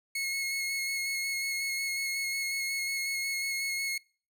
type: tone with vibrato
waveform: sawtooth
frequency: 2176 Hz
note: C#7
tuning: 33 cents flat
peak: -27 dBFS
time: 0.15-3.98 s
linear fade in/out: 5 ms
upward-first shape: square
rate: 5.5 Hz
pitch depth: 12 cents each way
effects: noise-tail reverb RT60 0.4 s tail -25 dB re dry